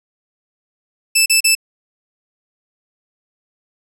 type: tone bursts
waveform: 15% pulse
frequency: 2637 Hz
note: E7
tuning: in tune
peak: -3 dBFS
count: 3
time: 1.15-1.552 s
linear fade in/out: 10 ms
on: 110 ms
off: 36 ms
effects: none